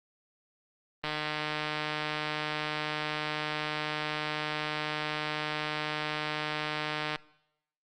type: click train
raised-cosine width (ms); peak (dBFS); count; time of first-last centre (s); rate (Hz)
0.3; -16; 931; 1.04-7.158; 152
effects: noise-tail reverb RT60 0.8 s tail -21 dB re dry + Opus 24 kbps